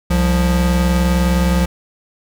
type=tone pair together; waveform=square; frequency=65.41 / 176.55 Hz; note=C2 / F3; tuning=0 / +19 cents; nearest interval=octave + perfect fourth; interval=1719 cents; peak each=-16 dBFS; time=0.1-1.66 s; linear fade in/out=10 ms; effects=none